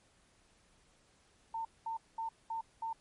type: tone bursts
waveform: sine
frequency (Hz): 904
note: A5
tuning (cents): +47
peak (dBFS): -35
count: 5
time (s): 1.54-2.93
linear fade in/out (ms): 5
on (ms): 110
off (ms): 210
effects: pink hiss -68 dBFS RMS until 3 s + MP3 48 kbps